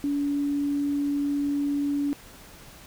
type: tone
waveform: sine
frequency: 285.8 Hz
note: D4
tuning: 47 cents flat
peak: -23 dBFS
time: 0.04-2.13 s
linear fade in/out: 0 ms
effects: pink hiss -48 dBFS RMS until 2.86 s